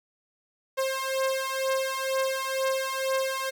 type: beating tone pair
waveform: sawtooth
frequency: 530 / 532.1 Hz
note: C5 / C5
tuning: +22 / +29 cents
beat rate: 2.1 Hz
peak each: -25 dBFS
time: 0.77-3.51 s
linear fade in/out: 20 ms
effects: none